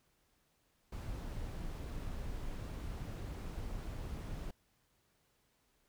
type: noise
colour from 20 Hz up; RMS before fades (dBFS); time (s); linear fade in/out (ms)
brown; -42; 0.92-4.51; 5
effects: pink hiss -75 dBFS RMS until 5.88 s